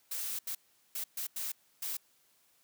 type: noise bursts at uneven times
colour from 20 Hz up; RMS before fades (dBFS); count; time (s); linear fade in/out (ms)
blue; -37; 6; 0.11-0.39 / 0.47-0.55 / 0.95-1.04 / 1.17-1.27 / 1.36-1.52 / 1.82-1.97; 5
effects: white hiss -69 dBFS RMS until 2.63 s + high-pass 80 Hz 12 dB/octave